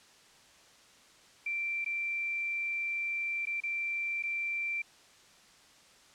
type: tone with dropouts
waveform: sine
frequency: 2351 Hz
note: D7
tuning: 1 cent sharp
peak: -31 dBFS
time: 1.46-4.82 s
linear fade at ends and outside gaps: 5 ms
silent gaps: 1.846-1.86 / 3.455-3.469 / 3.604-3.635 / 4.226-4.235 s
effects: white hiss -59 dBFS RMS until 6.14 s + low-pass 7000 Hz 12 dB/octave